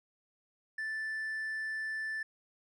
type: tone with hard clipping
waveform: sine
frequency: 1760 Hz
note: A6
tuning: in tune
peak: -35 dBFS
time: 0.78-2.23 s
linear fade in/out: 5 ms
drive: 2 dB
effects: none